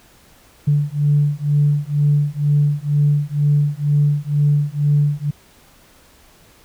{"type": "beating tone pair", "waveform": "sine", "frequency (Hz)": [145.1, 147.2], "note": ["D3", "D3"], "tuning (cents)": [-21, 4], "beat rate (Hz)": 2.1, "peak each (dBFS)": -16, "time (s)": [0.67, 5.31], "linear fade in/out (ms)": 10, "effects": ["tanh soft clip ceiling -6 dBFS", "pink hiss -50 dBFS RMS until 6.64 s"]}